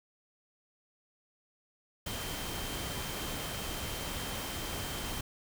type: tone in noise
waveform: sine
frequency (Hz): 3136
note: G7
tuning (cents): 0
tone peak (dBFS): -46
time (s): 2.06-5.21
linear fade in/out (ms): 5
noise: pink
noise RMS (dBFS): -38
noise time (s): 2.06-5.21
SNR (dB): -11
effects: none